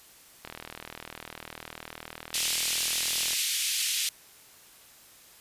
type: click train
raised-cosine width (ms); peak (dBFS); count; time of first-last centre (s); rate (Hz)
0.3; -22; 116; 0.45-3.332; 39.9
type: band-pass noise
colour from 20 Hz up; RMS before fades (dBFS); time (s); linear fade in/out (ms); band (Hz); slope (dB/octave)
pink; -29; 2.34-4.09; 2; 2600 to 13000; 24
effects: white hiss -54 dBFS RMS until 5.4 s + resampled to 32000 Hz